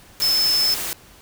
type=tone in noise; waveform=sine; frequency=5250 Hz; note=E8; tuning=8 cents flat; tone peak=-16 dBFS; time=0.22-0.74 s; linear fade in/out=0 ms; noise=white; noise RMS=-27 dBFS; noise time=0.2-0.93 s; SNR=+8 dB; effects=pink hiss -48 dBFS RMS until 1.21 s